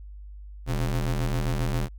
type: ring-modulated tone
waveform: 40% pulse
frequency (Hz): 79.7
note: D#2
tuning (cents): +42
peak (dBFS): -20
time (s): 0.66-1.89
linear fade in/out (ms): 50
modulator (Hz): 43.6
effects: added 50 Hz sine -39 dBFS peak until 1.98 s